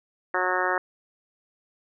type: harmonic tone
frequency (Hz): 182.9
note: F#3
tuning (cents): -20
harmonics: 2 / 3 / 4 / 5 / 6 / 7 / 8 / 9 / 10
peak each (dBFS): -31 / -31 / -31 / -31 / -31 / -31 / -31 / -31 / -31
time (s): 0.34-0.78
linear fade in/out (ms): 2
effects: none